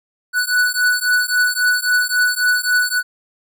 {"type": "beating tone pair", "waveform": "square", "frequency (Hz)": [1480, 1483.7], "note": ["F#6", "F#6"], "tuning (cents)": [0, 4], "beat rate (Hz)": 3.7, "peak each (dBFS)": -18, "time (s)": [0.33, 3.03], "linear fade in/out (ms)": 50, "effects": []}